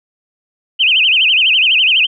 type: tone with vibrato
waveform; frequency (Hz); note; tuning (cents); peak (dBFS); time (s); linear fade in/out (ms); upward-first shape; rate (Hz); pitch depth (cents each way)
sine; 2794; F7; 0; -8; 0.79-2.07; 20; sine; 12; 210
effects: none